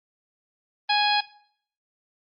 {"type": "harmonic tone", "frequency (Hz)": 830.6, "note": "G#5", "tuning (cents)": 0, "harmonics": [1, 2, 3, 4, 5, 6], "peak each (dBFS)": [-22, -28, -28, -27, -27, -31], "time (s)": [0.89, 1.21], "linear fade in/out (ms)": 10, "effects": ["noise-tail reverb RT60 0.6 s tail -19 dB re dry", "Opus 32 kbps"]}